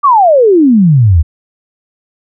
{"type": "exponential sweep", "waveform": "sine", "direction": "down", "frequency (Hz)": [1201, 73.42], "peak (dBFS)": -3, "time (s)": [0.03, 1.23], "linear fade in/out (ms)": 20, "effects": []}